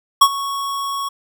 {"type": "tone with ADSR envelope", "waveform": "square", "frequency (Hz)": 1108.7, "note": "C#6", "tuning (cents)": 0, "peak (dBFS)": -5, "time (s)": [0.21, 1.09], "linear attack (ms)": 9, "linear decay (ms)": 61, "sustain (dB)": -17, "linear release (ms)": 11, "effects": []}